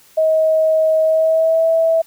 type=tone with pitch glide; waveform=sine; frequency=634 to 653.7 Hz; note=D#5 to E5; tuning=+32 to -15 cents; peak=-11 dBFS; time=0.17-2.02 s; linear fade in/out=10 ms; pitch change=+53 cents; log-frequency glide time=1.02-1.67 s; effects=white hiss -49 dBFS RMS until 2.06 s